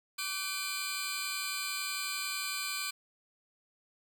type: tone cluster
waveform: 20% pulse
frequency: 1157 / 1527 / 2405 / 3988 / 4249 Hz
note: D6 / G6 / D7 / B7 / C8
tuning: -26 / -46 / +41 / +16 / +26 cents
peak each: -36 / -38 / -33 / -38 / -35 dBFS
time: 0.18-2.91 s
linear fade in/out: 10 ms
effects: none